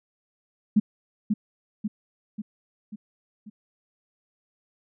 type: tone with echo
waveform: sine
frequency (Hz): 211.1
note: G#3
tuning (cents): +29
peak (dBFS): -14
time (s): 0.76-0.8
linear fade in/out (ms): 10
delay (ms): 540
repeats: 5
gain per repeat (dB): -5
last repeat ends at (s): 3.5
effects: none